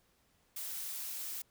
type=noise; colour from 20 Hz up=blue; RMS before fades=-41 dBFS; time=0.56-1.42 s; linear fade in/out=5 ms; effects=pink hiss -72 dBFS RMS until 1.5 s